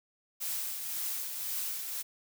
blue noise with tremolo, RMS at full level -34 dBFS, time 0.4-2.03 s, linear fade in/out 20 ms, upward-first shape triangle, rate 1.9 Hz, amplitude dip 45%, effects none

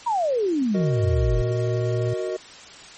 sine exponential sweep, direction down, 987.8 to 40.77 Hz, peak -19 dBFS, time 0.06-1.42 s, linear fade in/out 10 ms
triangle chord, D# minor, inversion first, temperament equal, 370 / 466.2 / 622.3 Hz, F#4 / A#4 / D#5, 0 / 0 / 0 cents, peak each -25 / -28 / -28 dBFS, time 0.74-2.37 s, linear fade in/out 10 ms
sine tone, 116.9 Hz, A#2, 5 cents sharp, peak -22 dBFS, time 1.03-2.14 s, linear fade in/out 10 ms
effects white hiss -43 dBFS RMS until 2.97 s + MP3 32 kbps

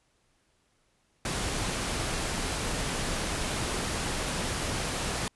pink noise, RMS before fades -31 dBFS, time 1.25-5.28 s, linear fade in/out 2 ms, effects pink hiss -70 dBFS RMS until 5.35 s + resampled to 24000 Hz

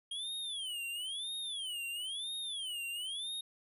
square tone with vibrato, 3207 Hz, G7, 39 cents sharp, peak -38 dBFS, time 0.11-3.41 s, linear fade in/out 5 ms, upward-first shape sine, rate 1 Hz, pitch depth 260 cents each way, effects resampled to 32000 Hz

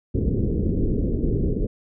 pink low-pass noise, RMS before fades -22 dBFS, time 0.14-1.67 s, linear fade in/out 10 ms, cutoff 460 Hz, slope 48 dB/octave, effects none

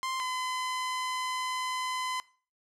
sawtooth tone pair in turn, 1046 / 1018.6 Hz, C6 / C6, -1 / -47 cents, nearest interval unison, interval 46 cents, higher first, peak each -27 dBFS, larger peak neither, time 0.03-0.2 / 0.2-2.2 s, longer second, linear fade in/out 0 ms, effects noise-tail reverb RT60 0.4 s tail -20 dB re dry + low-pass 9000 Hz 12 dB/octave

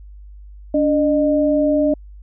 sine tone pair together, 288.7 / 608.7 Hz, D4 / D#5, -30 / -38 cents, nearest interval octave + minor second, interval 1292 cents, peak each -16 dBFS, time 0.74-1.94 s, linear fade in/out 5 ms, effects added 50 Hz sine -36 dBFS peak until 2.22 s

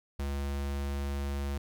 square tone, 70.1 Hz, C#2, 20 cents sharp, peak -32 dBFS, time 0.19-1.58 s, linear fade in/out 5 ms, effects 11-bit

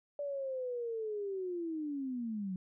sine linear sweep, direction down, 581 to 180 Hz, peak -35 dBFS, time 0.19-2.56 s, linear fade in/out 2 ms, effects none

